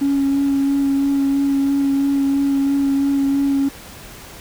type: tone with vibrato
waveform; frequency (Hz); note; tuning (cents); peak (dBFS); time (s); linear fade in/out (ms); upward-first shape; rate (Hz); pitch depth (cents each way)
triangle; 277.2; C#4; 0; -11; 0.01-3.69; 10; sine; 3; 14
effects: tanh soft clip ceiling -11 dBFS + pink hiss -38 dBFS RMS until 4.4 s